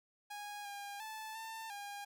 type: tone with pitch steps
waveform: sawtooth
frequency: 824 / 808 / 874 / 894 / 811 Hz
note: G#5 / G#5 / A5 / A5 / G#5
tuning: -14 / -48 / -12 / +27 / -41 cents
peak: -40 dBFS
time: 0.3-2.05 s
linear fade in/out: 10 ms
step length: 350 ms
effects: none